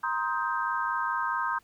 sine chord, C minor seventh, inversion third, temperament just, 941.9 / 1046.5 / 1255.8 / 1569.8 Hz, Bb5 / C6 / Eb6 / G6, +18 / 0 / +16 / +2 cents, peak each -32 dBFS, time 0.03-1.59 s, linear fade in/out 10 ms, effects pink hiss -64 dBFS RMS until 1.63 s

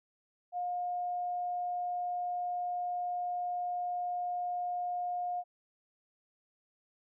sine tone, 713 Hz, F5, 36 cents sharp, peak -32 dBFS, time 0.52-5.44 s, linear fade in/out 50 ms, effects none

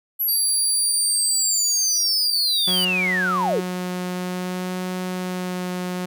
sine linear sweep, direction down, 11830 to 317.3 Hz, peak -19 dBFS, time 0.19-3.61 s, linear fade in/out 20 ms
sawtooth tone, 4675 Hz, D8, 9 cents flat, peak -20 dBFS, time 0.28-2.85 s, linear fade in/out 5 ms
sawtooth tone with vibrato, 182.1 Hz, F#3, 27 cents flat, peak -21 dBFS, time 2.67-6.06 s, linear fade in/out 10 ms, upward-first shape sine, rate 0.55 Hz, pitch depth 12 cents each way
effects none

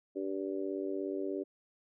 harmonic tone, 96.8 Hz, G2, 21 cents flat, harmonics 3 / 4 / 5 / 6, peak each -38 / -36 / -44 / -43 dBFS, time 0.15-1.44 s, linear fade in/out 20 ms, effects none

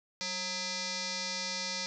sine tone with frequency modulation, 191.7 Hz, G3, 38 cents flat, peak -33 dBFS, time 0.21-1.86 s, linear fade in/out 0 ms, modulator 732 Hz, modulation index 7.9, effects none

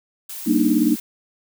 blue noise, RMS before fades -33 dBFS, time 0.29-1 s, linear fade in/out 5 ms
sine chord, Eb major seventh, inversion first, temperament just, 194.45 / 233.3 / 291.7 / 311.1 Hz, G3 / Bb3 / D4 / Eb4, -14 / +2 / -12 / 0 cents, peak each -25 / -19 / -20 / -19 dBFS, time 0.46-0.96 s, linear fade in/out 20 ms
effects none

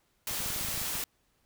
white noise, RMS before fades -34 dBFS, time 0.27-1.04 s, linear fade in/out 2 ms
clicks, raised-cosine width 5 ms, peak -31 dBFS, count 12, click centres 0.311 / 0.404 / 0.461 / 0.503 / 0.562 / 0.611 / 0.649 / 0.686 / 0.743 / 0.777 / 0.816 / 0.954 s
effects pink hiss -72 dBFS RMS until 1.45 s

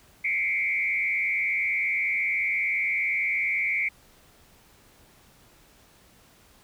sine tone with frequency modulation, 2217 Hz, C#7, in tune, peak -23 dBFS, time 0.24-3.89 s, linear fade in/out 10 ms, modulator 91.3 Hz, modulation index 1.6, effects pink hiss -57 dBFS RMS until 6.63 s

